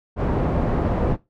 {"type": "low-pass noise", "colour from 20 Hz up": "pink", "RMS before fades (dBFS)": -21, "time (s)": [0.16, 1.17], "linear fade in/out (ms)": 50, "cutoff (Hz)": 750, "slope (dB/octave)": 12, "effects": ["noise-tail reverb RT60 0.2 s tail -17 dB re dry"]}